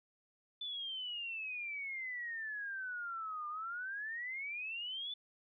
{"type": "exponential two-way sweep", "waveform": "sine", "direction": "down then up", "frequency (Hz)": [3520, 1196, 3520], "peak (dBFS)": -39, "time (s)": [0.61, 5.14], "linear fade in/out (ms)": 5, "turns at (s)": 3.48, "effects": []}